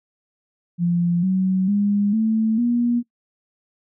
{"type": "tone with pitch steps", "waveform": "sine", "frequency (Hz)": [173.2, 187.79, 203.6, 220.8, 239.3], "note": ["F3", "F#3", "G#3", "A3", "A#3"], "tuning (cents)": [-14, 26, -34, 6, 46], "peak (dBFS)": -16, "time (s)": [0.78, 3.03], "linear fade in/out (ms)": 50, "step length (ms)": 450, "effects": ["noise-tail reverb RT60 0.1 s tail -21 dB re dry"]}